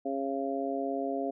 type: harmonic tone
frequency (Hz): 136.9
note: C#3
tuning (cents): -21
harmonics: 2 / 3 / 4 / 5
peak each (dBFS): -34 / -36 / -37 / -34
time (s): 0.05-1.31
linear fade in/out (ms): 10
effects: none